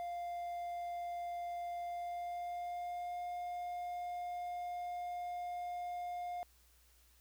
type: tone with pitch glide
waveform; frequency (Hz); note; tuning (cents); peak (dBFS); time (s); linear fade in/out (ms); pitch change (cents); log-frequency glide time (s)
triangle; 698.5 to 708.7; F5 to F5; 0 to +25; -37; 0-6.43; 0; +25; 1.83-3.23
effects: added 60 Hz sine -67 dBFS peak until 7.2 s + white hiss -69 dBFS RMS until 7.2 s